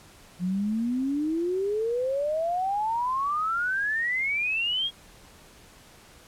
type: exponential sweep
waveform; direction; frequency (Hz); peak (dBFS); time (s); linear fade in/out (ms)
sine; up; 174.61 to 3322; -24; 0.39-4.91; 50
effects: pink hiss -52 dBFS RMS until 6.27 s + low-pass 12000 Hz 12 dB/octave